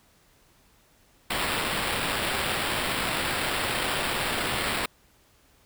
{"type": "noise with sample-and-hold", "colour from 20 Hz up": "violet", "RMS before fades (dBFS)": -28, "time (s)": [1.3, 4.86], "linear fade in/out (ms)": 5, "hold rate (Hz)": 6300, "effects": ["pink hiss -61 dBFS RMS until 5.65 s"]}